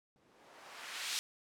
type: noise with low-pass filter sweep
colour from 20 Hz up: violet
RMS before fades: -45 dBFS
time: 0.16-1.19 s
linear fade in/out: 0 ms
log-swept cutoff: 220 to 4100 Hz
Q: 0.86
effects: none